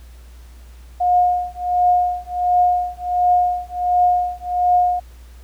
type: tone with tremolo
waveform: sine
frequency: 717 Hz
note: F5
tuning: 45 cents sharp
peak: -10 dBFS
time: 1-5 s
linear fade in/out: 10 ms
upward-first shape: triangle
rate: 1.4 Hz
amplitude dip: 100%
effects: added 60 Hz sine -38 dBFS peak until 5.43 s + pink hiss -52 dBFS RMS until 5.43 s